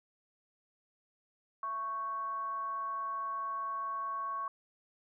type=tone with frequency modulation; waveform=sine; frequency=1108.7 Hz; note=C#6; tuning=in tune; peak=-34 dBFS; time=1.63-4.48 s; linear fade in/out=2 ms; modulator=442 Hz; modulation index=0.26; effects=none